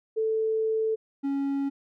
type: tone pair in turn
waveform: sine / triangle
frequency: 441 / 277.3 Hz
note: A4 / C#4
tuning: +4 / +1 cents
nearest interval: minor sixth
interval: 803 cents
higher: first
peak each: -23 dBFS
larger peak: neither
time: 0.16-0.96 / 1.23-1.7 s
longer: first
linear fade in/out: 20 ms
effects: none